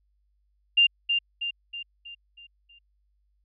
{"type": "tone with echo", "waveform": "sine", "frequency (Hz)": 2794, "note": "F7", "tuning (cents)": 0, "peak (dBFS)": -15, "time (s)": [0.77, 0.87], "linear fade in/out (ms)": 10, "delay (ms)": 320, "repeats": 6, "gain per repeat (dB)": -6, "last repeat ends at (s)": 2.79, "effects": ["added 50 Hz sine -66 dBFS peak until 3.44 s"]}